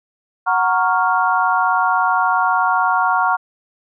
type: chord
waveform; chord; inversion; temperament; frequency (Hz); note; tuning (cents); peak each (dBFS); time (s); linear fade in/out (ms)
sine; Gb major seventh; none; equal; 740 / 932.3 / 1108.7 / 1396.9; Gb5 / Bb5 / Db6 / F6; 0 / 0 / 0 / 0; -19; 0.46-3.37; 20
effects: none